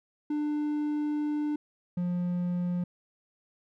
triangle tone pair in turn, 297.9 / 177.13 Hz, D4 / F3, +25 / +25 cents, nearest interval major sixth, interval 900 cents, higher first, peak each -25 dBFS, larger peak neither, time 0.3-1.56 / 1.97-2.84 s, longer first, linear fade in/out 5 ms, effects none

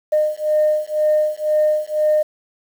sine beating tone pair, 609 / 611 Hz, D#5 / D#5, -37 / -32 cents, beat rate 2 Hz, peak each -17 dBFS, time 0.12-2.23 s, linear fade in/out 10 ms, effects tanh soft clip ceiling -8 dBFS + 7-bit

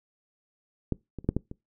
clicks, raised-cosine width 3 ms, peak -13 / -23 / -30 / -10 / -13 / -25 dBFS, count 6, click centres 0.923 / 1.187 / 1.245 / 1.29 / 1.366 / 1.514 s, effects noise-tail reverb RT60 0.2 s tail -23 dB re dry

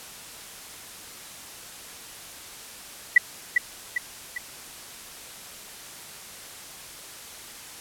sine tone with echo, 1961 Hz, B6, 13 cents flat, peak -9 dBFS, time 3.16-3.18 s, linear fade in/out 5 ms, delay 400 ms, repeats 3, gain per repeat -6 dB, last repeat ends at 4.38 s, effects white hiss -42 dBFS RMS until 7.8 s + low-pass 12000 Hz 12 dB/octave

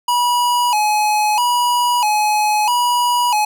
square tone with vibrato, 906 Hz, A#5, 50 cents flat, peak -14 dBFS, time 0.08-3.45 s, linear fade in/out 5 ms, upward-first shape square, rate 0.77 Hz, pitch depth 120 cents each way, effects none

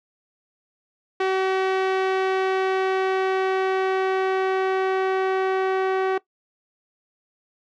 sawtooth tone with low-pass filter sweep, 379.6 Hz, F#4, 44 cents sharp, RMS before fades -22 dBFS, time 1.2-6.18 s, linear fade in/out 5 ms, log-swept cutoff 2800 to 1800 Hz, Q 0.77, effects noise-tail reverb RT60 0.1 s tail -19 dB re dry

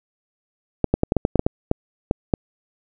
clicks, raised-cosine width 2 ms, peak -3 dBFS, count 12, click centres 0.843 / 0.94 / 1.034 / 1.121 / 1.167 / 1.251 / 1.357 / 1.394 / 1.465 / 1.714 / 2.111 / 2.338 s, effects none

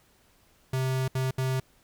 square tone bursts at uneven times, 130.81 Hz, C3, in tune, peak -26 dBFS, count 3, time 0.73-1.08 / 1.15-1.31 / 1.38-1.6 s, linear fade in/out 5 ms, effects pink hiss -63 dBFS RMS until 1.83 s

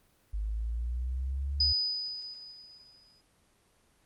sine linear sweep, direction up, 50.6 to 73.42 Hz, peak -30 dBFS, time 0.33-1.73 s, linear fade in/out 10 ms
sine tone with exponential decay, 4978 Hz, D#8, in tune, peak -22 dBFS, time 1.6-3.21 s, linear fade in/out 5 ms, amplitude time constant 350 ms
effects pink hiss -67 dBFS RMS until 4.05 s + Opus 24 kbps

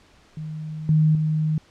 sine tone with level steps, 155.4 Hz, D#3, 2 cents flat, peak -29 / -14 / -19 dBFS, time 0.37-1.58 s, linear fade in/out 2 ms, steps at 0.89 / 1.15 s, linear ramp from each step 2 ms, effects pink hiss -55 dBFS RMS until 1.7 s + low-pass 6000 Hz 12 dB/octave

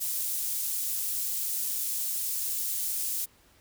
pink high-pass noise, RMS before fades -31 dBFS, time 0-3.26 s, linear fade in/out 20 ms, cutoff 10000 Hz, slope 12 dB/octave, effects pink hiss -61 dBFS RMS until 3.6 s

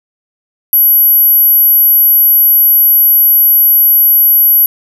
sine tone, 11740 Hz, F#9, 15 cents flat, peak -4 dBFS, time 0.73-4.66 s, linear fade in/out 2 ms, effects none

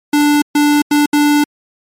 square tone bursts at uneven times, 293.7 Hz, D4, in tune, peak -9 dBFS, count 4, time 0.13-0.42 / 0.55-0.82 / 0.91-1.06 / 1.13-1.44 s, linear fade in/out 5 ms, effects MP3 64 kbps

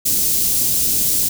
white band-stop noise, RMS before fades -17 dBFS, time 0.05-1.29 s, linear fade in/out 10 ms, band 290 to 5700 Hz, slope 12 dB/octave, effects none

